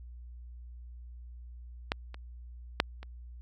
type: clicks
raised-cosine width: 0.3 ms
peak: -12 / -28 / -6 / -29 dBFS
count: 4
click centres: 1.919 / 2.144 / 2.801 / 3.03 s
effects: added 60 Hz sine -44 dBFS peak until 3.41 s